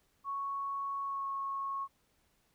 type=tone with pitch glide; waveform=sine; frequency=1108.7 to 1097.2 Hz; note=C#6 to C#6; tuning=0 to -18 cents; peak=-34 dBFS; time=0.24-1.88 s; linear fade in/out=50 ms; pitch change=-18 cents; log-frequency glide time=1.02-1.27 s; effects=pink hiss -73 dBFS RMS until 2.54 s